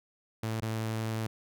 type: tone with dropouts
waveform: sawtooth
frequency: 111.1 Hz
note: A2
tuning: 17 cents sharp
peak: -27 dBFS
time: 0.43-1.27 s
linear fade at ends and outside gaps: 5 ms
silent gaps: 0.605-0.622 s
effects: none